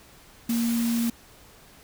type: tone in noise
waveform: sine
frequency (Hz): 233.1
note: A#3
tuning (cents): 0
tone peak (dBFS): -22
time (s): 0.49-1.1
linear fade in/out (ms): 5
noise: white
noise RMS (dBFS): -35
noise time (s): 0.49-1.1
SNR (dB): +10
effects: pink hiss -52 dBFS RMS until 1.83 s